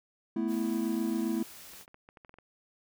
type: chord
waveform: triangle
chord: A suspended second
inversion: none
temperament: just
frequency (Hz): 220 / 247.5 / 330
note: A3 / B3 / E4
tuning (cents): 0 / +4 / +2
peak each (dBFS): -30 / -32 / -30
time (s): 0.36-1.43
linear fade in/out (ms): 5
type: noise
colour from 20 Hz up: white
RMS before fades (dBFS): -49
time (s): 0.47-1.86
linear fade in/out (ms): 50
type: clicks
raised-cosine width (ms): 0.5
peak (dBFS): -37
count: 10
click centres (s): 1.736 / 1.811 / 1.879 / 1.944 / 2.089 / 2.172 / 2.248 / 2.294 / 2.341 / 2.386
effects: none